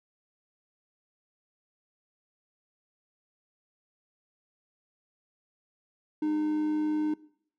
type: tone with amplitude modulation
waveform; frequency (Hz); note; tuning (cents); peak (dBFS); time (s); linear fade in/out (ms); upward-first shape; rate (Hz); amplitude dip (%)
triangle; 305.6; D#4; -31; -22; 6.22-7.14; 5; sine; 99.7; 30
effects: noise-tail reverb RT60 0.6 s tail -20 dB re dry

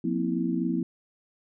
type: tone cluster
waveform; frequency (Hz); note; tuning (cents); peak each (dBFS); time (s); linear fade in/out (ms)
sine; 178.5 / 235.8 / 259.9 / 327.1; F3 / A#3 / C4 / E4; +38 / +20 / -11 / -13; -30; 0.04-0.83; 5
effects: none

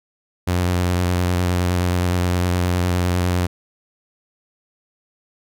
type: tone with vibrato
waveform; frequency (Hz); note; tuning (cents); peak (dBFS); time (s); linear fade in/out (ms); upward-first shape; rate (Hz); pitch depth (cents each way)
sawtooth; 89.3; F2; +39; -13; 0.47-3.47; 10; sine; 9.7; 24
effects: none

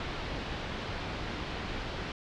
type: low-pass noise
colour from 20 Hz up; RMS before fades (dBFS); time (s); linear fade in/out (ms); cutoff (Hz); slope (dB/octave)
pink; -37; 0-2.12; 2; 4200; 24
effects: none

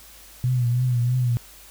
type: tone with vibrato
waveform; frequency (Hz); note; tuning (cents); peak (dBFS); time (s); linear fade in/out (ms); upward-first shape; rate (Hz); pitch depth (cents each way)
sine; 123.47; B2; 0; -18; 0.44-1.37; 0; triangle; 3.1; 68
effects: added 50 Hz sine -52 dBFS peak until 1.7 s + white hiss -47 dBFS RMS until 1.7 s

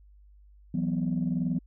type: chord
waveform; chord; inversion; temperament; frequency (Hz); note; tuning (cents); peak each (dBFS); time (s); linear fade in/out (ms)
sine; E suspended second; none; just; 164.81 / 185.42 / 247.2; E3 / F#3 / B3; 0 / +4 / +2; -29; 0.74-1.59; 5
effects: tanh soft clip ceiling -19 dBFS + added 50 Hz sine -52 dBFS peak until 1.66 s

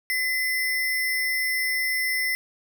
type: tone with sample-and-hold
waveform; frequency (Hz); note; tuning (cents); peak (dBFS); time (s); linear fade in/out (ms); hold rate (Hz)
sine; 2026; B6; +44; -22; 0.1-2.35; 0; 7350
effects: none

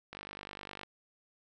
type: click train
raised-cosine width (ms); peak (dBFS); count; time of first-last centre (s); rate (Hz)
0.3; -27; 36; 0.13-0.833; 49.8
effects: none

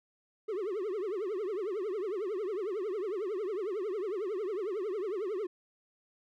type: tone with vibrato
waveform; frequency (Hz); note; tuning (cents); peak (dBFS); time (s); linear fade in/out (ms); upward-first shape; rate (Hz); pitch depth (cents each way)
triangle; 398.8; G4; +30; -30; 0.48-5.47; 10; triangle; 11; 250
effects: none

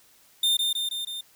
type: tone with echo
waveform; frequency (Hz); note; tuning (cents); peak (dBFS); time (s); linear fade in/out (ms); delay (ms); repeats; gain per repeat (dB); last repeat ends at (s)
45% pulse; 3617; A7; +47; -20; 0.43-0.57; 5; 160; 4; -3; 1.21
effects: white hiss -58 dBFS RMS until 1.35 s

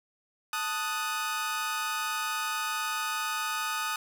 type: chord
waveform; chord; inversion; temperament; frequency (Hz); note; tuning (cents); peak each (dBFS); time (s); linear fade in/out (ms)
sawtooth; D# diminished; second; equal; 880 / 1244.5 / 1480; A5 / D#6 / F#6; 0 / 0 / 0; -33 / -28 / -32; 0.53-3.96; 2
effects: none

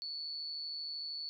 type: tone with amplitude modulation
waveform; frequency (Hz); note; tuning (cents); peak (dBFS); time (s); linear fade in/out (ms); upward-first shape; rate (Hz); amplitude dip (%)
sine; 4444; C#8; +4; -36; 0.02-1.29; 0; sine; 153; 55
effects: none

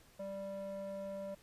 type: tone with band-pass filter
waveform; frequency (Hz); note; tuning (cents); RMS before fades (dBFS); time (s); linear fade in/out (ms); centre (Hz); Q
square; 196; G3; 0; -43; 0.19-1.35; 10; 510; 4.8
effects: pink hiss -64 dBFS RMS until 1.42 s + resampled to 32000 Hz

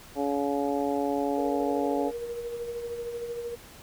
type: harmonic tone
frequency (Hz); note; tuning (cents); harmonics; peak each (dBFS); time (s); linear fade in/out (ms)
141.4; C#3; +35; 2 / 3 / 4 / 5 / 6; -29 / -31 / -32 / -33 / -34; 0.15-2.12; 50
type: tone with tremolo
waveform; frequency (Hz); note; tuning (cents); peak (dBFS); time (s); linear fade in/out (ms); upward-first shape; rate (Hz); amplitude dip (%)
sine; 473.1; A#4; +26; -30; 1.37-3.56; 20; sine; 13; 45
effects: pink hiss -49 dBFS RMS until 3.82 s

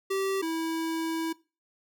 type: tone pair in turn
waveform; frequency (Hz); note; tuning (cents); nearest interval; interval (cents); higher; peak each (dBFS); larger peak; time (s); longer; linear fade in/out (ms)
square; 387.6 / 325.9; G4 / E4; -20 / -20; minor third; 300; first; -27 / -29; first; 0.1-0.42 / 0.42-1.33; second; 10
effects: noise-tail reverb RT60 0.3 s tail -20 dB re dry

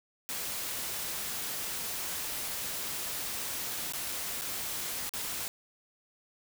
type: noise with dropouts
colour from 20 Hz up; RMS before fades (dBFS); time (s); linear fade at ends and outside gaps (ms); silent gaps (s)
white; -36; 0.29-5.48; 0; 3.923-3.935 / 4.412-4.419 / 5.093-5.137
effects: none

